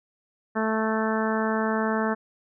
harmonic tone, 219.8 Hz, A3, 2 cents flat, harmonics 1 / 2 / 3 / 4 / 5 / 6 / 7 / 8, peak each -26 / -29 / -31 / -32 / -33 / -34 / -34 / -35 dBFS, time 0.55-2.15 s, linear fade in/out 20 ms, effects none

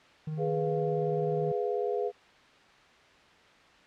triangle tone with tremolo, 155 Hz, D#3, 6 cents flat, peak -29 dBFS, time 0.27-1.52 s, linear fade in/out 5 ms, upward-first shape sine, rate 20 Hz, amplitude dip 25%
sine chord, F diminished, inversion first, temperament equal, 415.3 / 493.9 / 698.5 Hz, Ab4 / Cb5 / F5, 0 / 0 / 0 cents, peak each -30 / -32 / -36 dBFS, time 0.37-2.12 s, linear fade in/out 50 ms
effects white hiss -57 dBFS RMS until 3.86 s + low-pass 3000 Hz 12 dB/octave

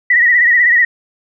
sine tone with vibrato, 1922 Hz, B6, 48 cents flat, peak -7 dBFS, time 0.1-0.85 s, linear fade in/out 5 ms, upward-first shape sine, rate 16 Hz, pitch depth 65 cents each way, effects none

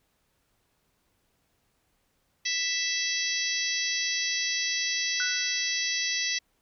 harmonic tone, 659.3 Hz, E5, in tune, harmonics 3 / 4 / 5 / 6 / 7 / 8 / 9, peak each -32 / -35 / -36 / -35 / -35 / -34 / -33 dBFS, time 2.45-6.39 s, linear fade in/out 10 ms
sine tone with exponential decay, 1480 Hz, F#6, in tune, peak -27 dBFS, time 5.2-5.8 s, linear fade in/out 1 ms, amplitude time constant 130 ms
effects pink hiss -72 dBFS RMS until 6.61 s

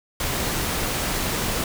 pink noise, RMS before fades -25 dBFS, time 0.2-1.64 s, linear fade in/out 2 ms, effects none

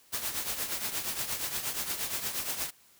white noise with tremolo, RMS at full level -31 dBFS, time 0.12-2.71 s, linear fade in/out 20 ms, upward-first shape triangle, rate 8.5 Hz, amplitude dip 70%, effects white hiss -61 dBFS RMS until 2.99 s

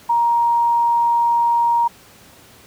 sine tone, 940 Hz, A#5, 14 cents sharp, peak -13 dBFS, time 0.09-1.88 s, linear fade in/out 10 ms, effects pink hiss -46 dBFS RMS until 2.66 s + high-pass 80 Hz 12 dB/octave

